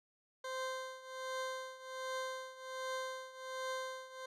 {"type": "tone with tremolo", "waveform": "20% pulse", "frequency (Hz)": 520, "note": "C5", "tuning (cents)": -11, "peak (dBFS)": -32, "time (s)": [0.44, 4.26], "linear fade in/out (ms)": 5, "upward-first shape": "triangle", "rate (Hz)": 1.3, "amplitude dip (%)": 85, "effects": ["low-pass 8000 Hz 12 dB/octave"]}